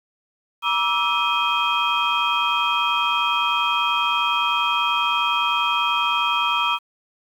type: tone cluster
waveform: sine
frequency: 956 / 1167 / 1317 / 2507 / 3216 Hz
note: A#5 / D6 / E6 / D#7 / G7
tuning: +43 / -11 / -2 / +12 / +44 cents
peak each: -24 dBFS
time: 0.62-6.79 s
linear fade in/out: 50 ms
effects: tanh soft clip ceiling -9 dBFS + 8-bit